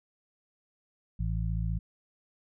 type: harmonic tone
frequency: 55 Hz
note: A1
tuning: in tune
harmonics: 1 / 2 / 3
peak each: -30 / -33 / -35 dBFS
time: 1.19-1.79 s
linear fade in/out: 10 ms
effects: none